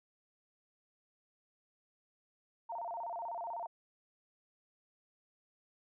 sine tone with vibrato, 796 Hz, G5, 26 cents sharp, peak -38 dBFS, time 2.69-3.67 s, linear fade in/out 10 ms, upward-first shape square, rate 16 Hz, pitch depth 250 cents each way, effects none

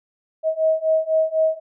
sine beating tone pair, 634 / 638 Hz, D#5 / D#5, +32 / +43 cents, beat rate 4 Hz, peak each -20 / -19 dBFS, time 0.43-1.6 s, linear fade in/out 50 ms, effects none

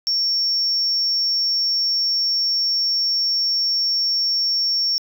sine tone, 5480 Hz, F8, 34 cents flat, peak -16 dBFS, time 0.07-4.98 s, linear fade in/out 0 ms, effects tanh soft clip ceiling -13 dBFS + 9-bit

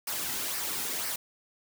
white noise with flanger, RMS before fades -33 dBFS, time 0.07-1.16 s, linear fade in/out 5 ms, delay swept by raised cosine 0.28 to 1.78 ms, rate 2 Hz, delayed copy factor -0.5, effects none

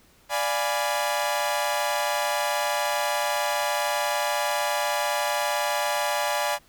sawtooth chord, D diminished seventh, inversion none, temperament equal, 587.3 / 698.5 / 830.6 / 987.8 Hz, D5 / F5 / Ab5 / Cb6, 0 / 0 / 0 / 0 cents, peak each -24 / -28 / -24 / -27 dBFS, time 0.29-6.59 s, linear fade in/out 50 ms, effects pink hiss -58 dBFS RMS until 6.68 s

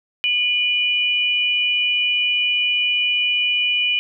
sine tone pair together, 2445 / 2960 Hz, D#7 / F#7, -31 / 0 cents, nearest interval minor third, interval 331 cents, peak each -19 dBFS, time 0.24-3.99 s, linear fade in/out 0 ms, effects none

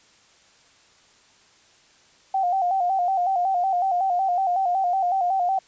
sine tone with vibrato, 740 Hz, F#5, in tune, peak -19 dBFS, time 2.34-5.59 s, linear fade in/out 5 ms, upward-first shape square, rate 5.4 Hz, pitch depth 73 cents each way, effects white hiss -56 dBFS RMS until 5.67 s + resampled to 16000 Hz

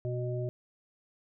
harmonic tone, 123.47 Hz, B2, in tune, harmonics 1 / 3 / 5, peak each -32 / -37 / -39 dBFS, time 0.05-0.49 s, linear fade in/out 0 ms, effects none

